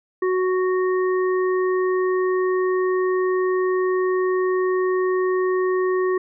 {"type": "harmonic tone", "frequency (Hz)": 370, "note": "F#4", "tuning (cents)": 0, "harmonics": [1, 3, 5], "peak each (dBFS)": [-18, -28, -32], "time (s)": [0.22, 6.18], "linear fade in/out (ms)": 5, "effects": []}